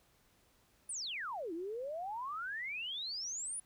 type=exponential two-way sweep; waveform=sine; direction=down then up; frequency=10100 to 316.7 to 10100 Hz; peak=-38 dBFS; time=0.89-3.6 s; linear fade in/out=5 ms; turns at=1.53 s; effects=pink hiss -70 dBFS RMS until 3.65 s